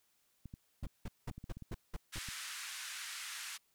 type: clicks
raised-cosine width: 5 ms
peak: -35 dBFS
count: 11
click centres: 0.457 / 0.539 / 0.829 / 0.867 / 1.312 / 1.38 / 1.441 / 1.57 / 1.623 / 1.714 / 2.287 s
type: noise bursts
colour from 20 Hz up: brown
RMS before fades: -39 dBFS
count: 7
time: 0.83-2.187 s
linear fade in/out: 5 ms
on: 31 ms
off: 190 ms
type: band-pass noise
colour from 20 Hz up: pink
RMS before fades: -45 dBFS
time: 2.12-3.58 s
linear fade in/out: 20 ms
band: 1400 to 11000 Hz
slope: 24 dB/octave
effects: white hiss -75 dBFS RMS until 3.74 s